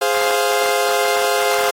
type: chord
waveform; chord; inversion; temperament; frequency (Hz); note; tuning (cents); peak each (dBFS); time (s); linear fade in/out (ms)
sawtooth; F minor; first; equal; 415.3 / 523.3 / 698.5; Ab4 / C5 / F5; 0 / 0 / 0; -16; 0.01-1.71; 10
effects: AAC 48 kbps